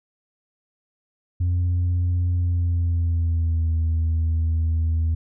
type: tone with pitch glide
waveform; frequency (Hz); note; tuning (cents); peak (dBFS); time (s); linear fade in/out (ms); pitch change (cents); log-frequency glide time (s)
sine; 88.4 to 81.06; F2 to E2; +22 to -29; -16; 1.4-5.15; 10; -151; 2.32-3.72
effects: tanh soft clip ceiling -17 dBFS